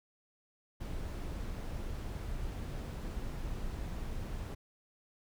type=noise; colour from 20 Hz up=brown; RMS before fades=-39 dBFS; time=0.8-4.55 s; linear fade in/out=10 ms; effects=none